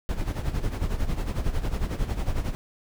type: noise with tremolo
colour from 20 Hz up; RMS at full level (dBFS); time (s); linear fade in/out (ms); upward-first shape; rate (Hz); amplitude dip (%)
brown; -24; 0.09-2.55; 0; sine; 11; 70
effects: none